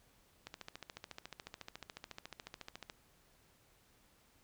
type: click train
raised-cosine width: 0.2 ms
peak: -28 dBFS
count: 35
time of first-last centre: 0.47-2.899 s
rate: 14 Hz
effects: pink hiss -69 dBFS RMS until 4.43 s